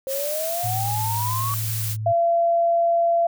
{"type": "exponential sweep", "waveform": "sine", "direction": "up", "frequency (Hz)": [529, 1140], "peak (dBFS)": -25, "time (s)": [0.07, 1.54], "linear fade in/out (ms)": 0}
{"type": "noise", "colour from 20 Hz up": "blue", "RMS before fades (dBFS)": -29, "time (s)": [0.07, 1.97], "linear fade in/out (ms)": 50}
{"type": "tone with vibrato", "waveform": "sine", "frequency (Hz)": 109.4, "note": "A2", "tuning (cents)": -9, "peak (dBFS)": -25, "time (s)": [0.63, 2.13], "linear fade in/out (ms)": 20, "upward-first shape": "square", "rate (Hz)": 1.3, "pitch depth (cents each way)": 16}
{"type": "tone", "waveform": "sine", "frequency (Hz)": 680, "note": "F5", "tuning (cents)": -46, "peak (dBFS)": -16, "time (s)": [2.06, 3.27], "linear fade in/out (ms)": 5}
{"effects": []}